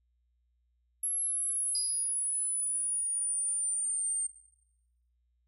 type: exponential sweep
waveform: sine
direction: down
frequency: 11220 to 8720 Hz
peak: -29 dBFS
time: 1.03-4.27 s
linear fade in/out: 5 ms
type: tone with exponential decay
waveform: sine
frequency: 4919 Hz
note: D#8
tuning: 21 cents flat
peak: -31 dBFS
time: 1.75-2.26 s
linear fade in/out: 1 ms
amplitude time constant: 110 ms
effects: noise-tail reverb RT60 0.9 s tail -19 dB re dry + added 60 Hz sine -70 dBFS peak until 5.47 s